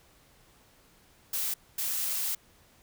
blue noise bursts at uneven times, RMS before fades -31 dBFS, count 2, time 1.33-1.54 / 1.78-2.35 s, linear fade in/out 5 ms, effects pink hiss -61 dBFS RMS until 2.82 s

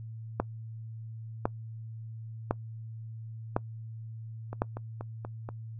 two click trains, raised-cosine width 1 ms, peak -12 / -24 dBFS, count 5 / 5, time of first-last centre 0.4-4.619 / 4.53-5.489 s, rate 0.948 / 4.17 Hz, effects noise-tail reverb RT60 0.1 s tail -24 dB re dry + added 112 Hz sine -39 dBFS peak until 5.79 s

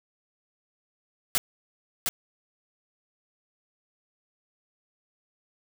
white noise with echo, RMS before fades -24 dBFS, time 1.35-1.38 s, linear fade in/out 0 ms, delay 710 ms, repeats 1, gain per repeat -3 dB, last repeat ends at 2.09 s, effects none

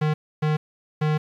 square tone bursts at uneven times, 153.1 Hz, D#3, 28 cents flat, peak -20 dBFS, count 3, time 0.01-0.14 / 0.42-0.57 / 1.01-1.18 s, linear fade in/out 10 ms, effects low-pass 3000 Hz 12 dB/octave + 9-bit

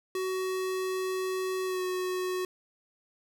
square tone with pitch glide, 374.4 to 367.8 Hz, F#4 to F#4, +20 to -10 cents, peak -30 dBFS, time 0.15-2.45 s, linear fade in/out 2 ms, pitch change -30 cents, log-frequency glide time 1.65-1.82 s, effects none

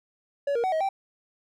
triangle tone with pitch steps, 566 / 470.1 / 751 / 635 / 780 Hz, C#5 / A#4 / F#5 / D#5 / G5, +36 / +15 / +26 / +35 / -9 cents, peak -21 dBFS, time 0.47-0.89 s, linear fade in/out 5 ms, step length 84 ms, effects none

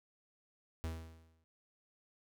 45% pulse tone with exponential decay, 81.1 Hz, E2, 28 cents flat, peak -35 dBFS, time 0.84-1.44 s, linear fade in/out 0 ms, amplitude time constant 130 ms, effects none

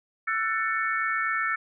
sine chord, F# minor seventh, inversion third, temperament just, 1332 / 1480 / 1776 / 2220 Hz, E6 / F#6 / A6 / C#7, +18 / 0 / +16 / +2 cents, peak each -28 / -34 / -28 / -32 dBFS, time 0.27-1.56 s, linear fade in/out 10 ms, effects none

